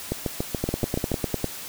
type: two click trains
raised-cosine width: 2 ms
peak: -11 / -10 dBFS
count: 8 / 9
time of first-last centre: 0.12-1.117 / 0.64-1.443 s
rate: 7.02 / 9.96 Hz
effects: white hiss -37 dBFS RMS until 1.68 s